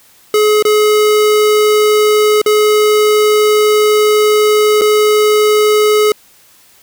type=tone with dropouts; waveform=square; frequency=424 Hz; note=G#4; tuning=36 cents sharp; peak=-8 dBFS; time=0.34-6.12 s; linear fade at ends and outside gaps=2 ms; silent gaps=0.625-0.651 / 2.416-2.461 / 4.812-4.817 s; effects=white hiss -46 dBFS RMS until 6.82 s